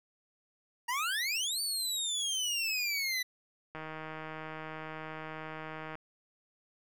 25% pulse exponential two-way sweep, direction up then down, 924 to 4590 to 1969 Hz, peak -27 dBFS, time 0.88-3.23 s, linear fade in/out 10 ms, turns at 1.61 s
click train, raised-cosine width 0.5 ms, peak -27 dBFS, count 347, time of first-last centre 3.75-5.954 s, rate 157 Hz
effects none

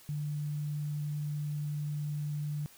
sine tone, 148.2 Hz, D3, 16 cents sharp, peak -32 dBFS, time 0.09-2.66 s, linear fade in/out 0 ms, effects white hiss -57 dBFS RMS until 2.77 s

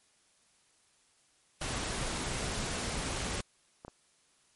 pink noise, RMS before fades -35 dBFS, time 1.61-3.41 s, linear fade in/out 5 ms
clicks, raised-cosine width 1 ms, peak -30 dBFS, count 2, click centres 3.849 / 3.881 s
effects white hiss -68 dBFS RMS until 4.55 s + MP3 48 kbps

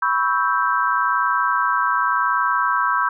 sine chord, C# half-diminished seventh, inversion third, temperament equal with one note detuned, 987.8 / 1108.7 / 1307.9 / 1568 Hz, B5 / C#6 / E6 / G6, 0 / 0 / -14 / 0 cents, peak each -22 dBFS, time 0.02-3.09 s, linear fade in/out 5 ms, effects none

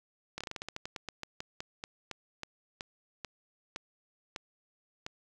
slowing click train, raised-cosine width 0.2 ms, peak -21 dBFS, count 23, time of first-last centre 0.38-5.064 s, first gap 26 ms, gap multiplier 1.17, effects none

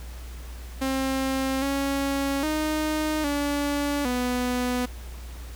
sawtooth tone with pitch steps, 266.2 / 276.4 / 308.3 / 287.5 / 248.2 Hz, C4 / C#4 / D#4 / D4 / B3, +30 / -5 / -16 / -37 / +9 cents, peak -20 dBFS, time 0.81-4.86 s, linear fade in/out 10 ms, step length 810 ms, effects added 60 Hz sine -36 dBFS peak until 5.55 s + pink hiss -47 dBFS RMS until 5.55 s

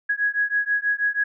sine beating tone pair, 1661.2 / 1667.4 Hz, G#6 / G#6, 0 / +6 cents, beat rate 6.2 Hz, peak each -23 dBFS, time 0.09-1.24 s, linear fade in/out 10 ms, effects none

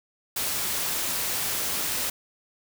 white noise, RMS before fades -28 dBFS, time 0.36-2.1 s, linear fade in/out 5 ms, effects none

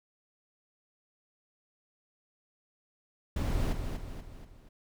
brown noise with echo, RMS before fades -30 dBFS, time 3.36-3.73 s, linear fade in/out 5 ms, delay 240 ms, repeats 4, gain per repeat -6 dB, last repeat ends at 4.69 s, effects none

